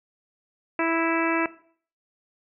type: harmonic tone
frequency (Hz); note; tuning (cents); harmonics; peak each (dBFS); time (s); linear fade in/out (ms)
329.6; E4; 0; 1 / 2 / 3 / 4 / 5 / 6 / 7 / 8; -25 / -28 / -30 / -31 / -32 / -33 / -33 / -34; 0.79-1.46; 2
effects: noise-tail reverb RT60 0.5 s tail -17 dB re dry